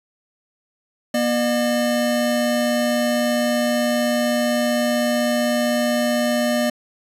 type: tone pair together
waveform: square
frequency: 239.9 / 604 Hz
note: A#3 / D5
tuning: +50 / +48 cents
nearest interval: octave + major third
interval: 1598 cents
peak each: -21 dBFS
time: 1.14-6.7 s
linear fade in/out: 5 ms
effects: resampled to 32000 Hz